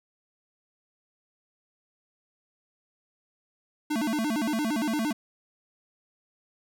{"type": "tone with vibrato", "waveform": "square", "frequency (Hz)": 259, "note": "C4", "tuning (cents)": -17, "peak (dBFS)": -26, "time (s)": [3.9, 5.13], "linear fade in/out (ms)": 10, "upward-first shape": "square", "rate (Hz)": 8.7, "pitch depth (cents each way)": 260, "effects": []}